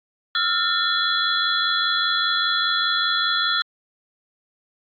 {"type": "tone cluster", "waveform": "sine", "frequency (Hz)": [1322, 1407, 1800, 3380, 4072], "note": ["E6", "F6", "A6", "G#7", "C8"], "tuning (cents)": [5, 12, 39, 30, -48], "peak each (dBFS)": [-28, -24, -28, -23, -25], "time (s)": [0.35, 3.62], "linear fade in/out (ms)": 2, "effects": ["AAC 64 kbps"]}